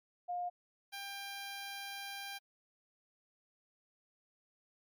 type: tone pair in turn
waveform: sine / 10% pulse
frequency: 710 / 795.5 Hz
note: F5 / G5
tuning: +28 / +25 cents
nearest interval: major second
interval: 197 cents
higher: second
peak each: -35 / -34 dBFS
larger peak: second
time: 0.28-0.5 / 0.92-2.39 s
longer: second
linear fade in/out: 20 ms
effects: MP3 96 kbps